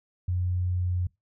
sine tone, 89.9 Hz, F#2, 49 cents flat, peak -24 dBFS, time 0.28-1.07 s, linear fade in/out 5 ms, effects noise-tail reverb RT60 0.2 s tail -23 dB re dry

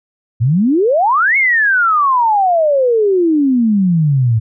sine exponential two-way sweep, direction up then down, 107.2 to 2217 to 107.2 Hz, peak -9 dBFS, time 0.4-4.4 s, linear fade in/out 20 ms, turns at 1.37 s, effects none

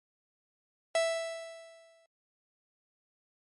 45% pulse tone with exponential decay, 660 Hz, E5, 2 cents sharp, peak -24 dBFS, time 0.95-2.06 s, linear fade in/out 2 ms, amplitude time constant 240 ms, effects MP3 48 kbps

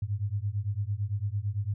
sine beating tone pair, 97.9 / 106.8 Hz, G2 / G#2, -2 / +49 cents, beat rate 8.9 Hz, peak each -31 dBFS, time 0.02-1.74 s, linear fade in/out 5 ms, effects none

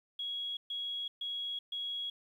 sine tone bursts, 3322 Hz, G#7, in tune, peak -35 dBFS, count 4, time 0.19-2.1 s, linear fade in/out 5 ms, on 380 ms, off 130 ms, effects 11-bit

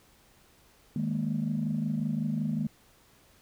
sine chord, D# suspended fourth, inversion none, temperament equal, 155.56 / 207.7 / 233.1 Hz, D#3 / G#3 / A#3, 0 / 0 / 0 cents, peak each -31 dBFS, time 0.96-2.67 s, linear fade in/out 2 ms, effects tanh soft clip ceiling -20 dBFS + pink hiss -61 dBFS RMS until 3.41 s

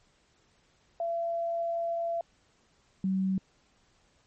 sine tone pair in turn, 676 / 190.18 Hz, E5 / F#3, +43 / +48 cents, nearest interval octave + minor seventh, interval 2195 cents, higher first, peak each -28 / -25 dBFS, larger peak second, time 1-2.21 / 3.04-3.38 s, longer first, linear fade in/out 2 ms, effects pink hiss -67 dBFS RMS until 4.26 s + MP3 32 kbps

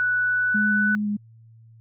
sine tone with pitch glide, 1480 to 1491.2 Hz, F#6 to F#6, 0 to +13 cents, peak -19 dBFS, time 0-0.95 s, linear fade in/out 0 ms, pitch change +13 cents, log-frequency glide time 0.15-0.69 s
sine tone with vibrato, 208.1 Hz, G#3, 4 cents sharp, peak -22 dBFS, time 0.54-1.17 s, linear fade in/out 10 ms, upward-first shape square, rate 2.9 Hz, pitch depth 10 cents each way
effects added 113 Hz sine -47 dBFS peak until 1.8 s

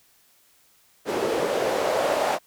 white noise with band-pass filter sweep, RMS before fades -24 dBFS, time 1.05-2.39 s, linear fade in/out 50 ms, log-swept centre 410 to 660 Hz, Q 3, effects white hiss -60 dBFS RMS until 2.46 s

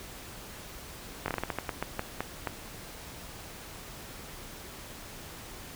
slowing click train, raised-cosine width 0.5 ms, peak -15 dBFS, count 13, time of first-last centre 1.26-2.473 s, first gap 21 ms, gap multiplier 1.26, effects pink hiss -45 dBFS RMS until 5.75 s

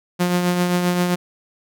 sawtooth tone with tremolo, 177.7 Hz, F3, 30 cents sharp, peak -11 dBFS, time 0.19-1.16 s, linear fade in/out 20 ms, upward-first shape triangle, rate 7.6 Hz, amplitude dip 45%, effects none

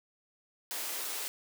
white high-pass noise, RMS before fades -37 dBFS, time 0.71-1.28 s, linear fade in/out 0 ms, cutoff 300 Hz, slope 24 dB/octave, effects none

